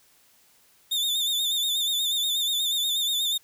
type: tone with vibrato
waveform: 40% pulse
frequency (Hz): 3596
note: A7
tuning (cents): +37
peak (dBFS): -22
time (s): 0.91-3.38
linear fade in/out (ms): 10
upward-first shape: sine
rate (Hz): 8.3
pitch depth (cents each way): 65
effects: white hiss -60 dBFS RMS until 3.43 s